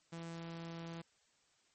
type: tone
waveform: sawtooth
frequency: 166.8 Hz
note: E3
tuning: 21 cents sharp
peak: -40 dBFS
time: 0.12-1.02 s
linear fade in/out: 10 ms
effects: white hiss -73 dBFS RMS until 1.74 s + MP3 32 kbps